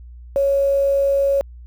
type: tone with quantisation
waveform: sine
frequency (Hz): 554.4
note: C#5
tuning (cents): 0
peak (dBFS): -14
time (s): 0.36-1.41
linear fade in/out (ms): 0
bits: 7
effects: added 60 Hz sine -36 dBFS peak until 1.66 s